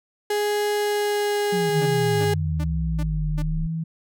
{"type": "tone with pitch glide", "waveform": "35% pulse", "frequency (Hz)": [415.3, 412], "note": ["G#4", "G#4"], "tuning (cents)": [0, -14], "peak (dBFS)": -19, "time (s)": [0.3, 2.34], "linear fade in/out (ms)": 5, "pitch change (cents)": -14, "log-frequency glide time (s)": [0.73, 1.39]}
{"type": "exponential sweep", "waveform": "sine", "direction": "down", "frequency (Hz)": [185, 32.7], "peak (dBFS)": -24, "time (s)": [1.52, 3.67], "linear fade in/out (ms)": 10}
{"type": "tone with vibrato", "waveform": "sine", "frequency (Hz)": 158.1, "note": "D#3", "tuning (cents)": 28, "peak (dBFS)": -24, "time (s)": [1.69, 3.84], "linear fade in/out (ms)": 10, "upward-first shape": "sine", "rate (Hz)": 1.1, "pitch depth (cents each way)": 50}
{"type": "tone bursts", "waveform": "sawtooth", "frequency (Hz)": 295.5, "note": "D4", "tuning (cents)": 11, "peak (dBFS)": -28, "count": 5, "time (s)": [1.81, 3.425], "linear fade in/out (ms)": 10, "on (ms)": 51, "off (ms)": 340}
{"effects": []}